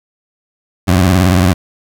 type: tone with vibrato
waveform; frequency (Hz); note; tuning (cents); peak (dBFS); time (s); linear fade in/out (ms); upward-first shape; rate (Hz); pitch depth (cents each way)
20% pulse; 91; F#2; -28; -3; 0.87-1.54; 20; sine; 18; 130
effects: none